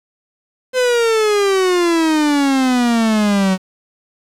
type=exponential sweep; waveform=45% pulse; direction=down; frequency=516 to 185 Hz; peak=-12 dBFS; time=0.73-3.58 s; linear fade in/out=50 ms; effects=low-pass 9000 Hz 12 dB/octave + 7-bit